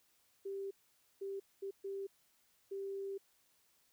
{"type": "tone bursts at uneven times", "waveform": "sine", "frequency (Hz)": 392.6, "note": "G4", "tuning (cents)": 3, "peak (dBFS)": -39, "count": 5, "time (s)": [[0.45, 0.71], [1.21, 1.4], [1.62, 1.71], [1.84, 2.07], [2.71, 3.18]], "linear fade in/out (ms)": 10, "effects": ["white hiss -73 dBFS RMS until 3.92 s"]}